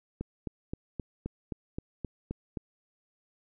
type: click train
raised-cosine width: 3 ms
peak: -21 dBFS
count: 10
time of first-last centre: 0.21-2.572 s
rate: 3.81 Hz
effects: none